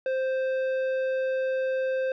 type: tone with tanh clipping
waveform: sine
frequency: 523.3 Hz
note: C5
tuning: in tune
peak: -26 dBFS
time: 0.06-2.12 s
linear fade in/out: 2 ms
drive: 10 dB
effects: none